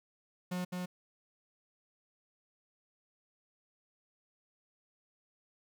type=tone with echo; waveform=45% pulse; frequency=180.3 Hz; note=F#3; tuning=45 cents flat; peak=-34 dBFS; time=0.51-0.65 s; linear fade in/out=10 ms; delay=210 ms; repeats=1; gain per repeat=-2 dB; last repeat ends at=0.86 s; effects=12-bit